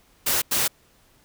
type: noise bursts at uneven times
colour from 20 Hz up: white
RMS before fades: -22 dBFS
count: 2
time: 0.26-0.42 / 0.51-0.68 s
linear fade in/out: 10 ms
effects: pink hiss -59 dBFS RMS until 1.24 s